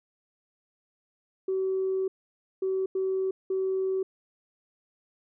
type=tone bursts at uneven times; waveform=sine; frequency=380 Hz; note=F#4; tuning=46 cents sharp; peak=-24 dBFS; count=4; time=1.48-2.08 / 2.62-2.86 / 2.95-3.31 / 3.5-4.03 s; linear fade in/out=5 ms; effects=tanh soft clip ceiling -20 dBFS